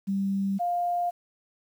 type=tone pair in turn; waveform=sine; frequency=196 / 702.5 Hz; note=G3 / F5; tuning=0 / +10 cents; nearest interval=octave + minor seventh; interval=2210 cents; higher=second; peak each=-24 dBFS; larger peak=neither; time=0.07-0.59 / 0.59-1.11 s; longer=neither; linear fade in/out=20 ms; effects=9-bit